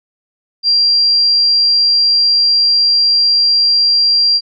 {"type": "tone", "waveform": "sine", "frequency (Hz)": 4749, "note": "D8", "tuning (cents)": 18, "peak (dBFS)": -8, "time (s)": [0.63, 4.41], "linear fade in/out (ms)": 50, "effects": []}